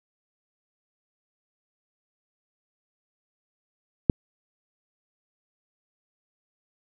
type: click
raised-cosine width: 3 ms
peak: -3 dBFS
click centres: 4.098 s
effects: none